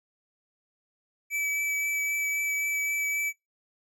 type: tone with vibrato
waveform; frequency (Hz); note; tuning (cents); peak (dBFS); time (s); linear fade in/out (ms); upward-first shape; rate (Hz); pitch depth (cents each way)
square; 2300; D7; -37; -27; 1.3-3.33; 50; triangle; 3.8; 12
effects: noise-tail reverb RT60 0.2 s tail -24 dB re dry